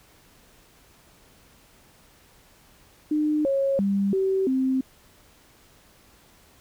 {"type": "tone with pitch steps", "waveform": "sine", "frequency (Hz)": [302.9, 547, 198.2, 383.5, 262.1], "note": ["D#4", "C#5", "G3", "G4", "C4"], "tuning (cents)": [-46, -23, 19, -38, 3], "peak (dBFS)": -20, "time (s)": [3.11, 4.81], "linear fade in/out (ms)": 5, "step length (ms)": 340, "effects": ["pink hiss -56 dBFS RMS until 6.6 s"]}